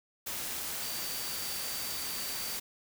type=tone in noise; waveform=sine; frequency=4625 Hz; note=D8; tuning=27 cents flat; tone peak=-42 dBFS; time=0.82-2.57 s; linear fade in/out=10 ms; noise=white; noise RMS=-37 dBFS; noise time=0.26-2.6 s; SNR=-8 dB; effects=none